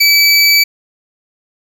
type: tone pair together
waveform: square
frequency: 2300 / 4580 Hz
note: D7 / D8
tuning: -37 / -44 cents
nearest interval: octave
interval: 1193 cents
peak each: -10 dBFS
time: 0-0.64 s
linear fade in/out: 10 ms
effects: none